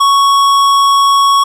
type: tone with tanh clipping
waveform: sine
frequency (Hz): 1111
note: C#6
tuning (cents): +4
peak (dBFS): -8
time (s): 0-1.44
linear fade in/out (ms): 10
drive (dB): 16
effects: none